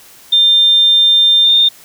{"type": "tone with pitch glide", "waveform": "sine", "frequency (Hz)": [3600, 3629], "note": ["A7", "A#7"], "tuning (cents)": [39, -47], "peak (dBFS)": -6, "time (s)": [0.32, 1.69], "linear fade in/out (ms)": 10, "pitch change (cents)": 14, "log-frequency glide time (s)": [1.43, 1.53], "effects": ["white hiss -41 dBFS RMS until 1.84 s"]}